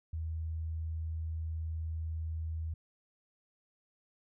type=tone; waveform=sine; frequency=80.4 Hz; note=E2; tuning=43 cents flat; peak=-34 dBFS; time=0.13-2.74 s; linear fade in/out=5 ms; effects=none